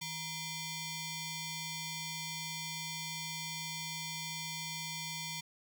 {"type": "ring-modulated tone", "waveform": "10% pulse", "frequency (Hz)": 1108.7, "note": "C#6", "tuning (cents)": 0, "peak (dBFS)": -27, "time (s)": [0.01, 5.41], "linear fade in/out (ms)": 10, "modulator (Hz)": 1270, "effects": []}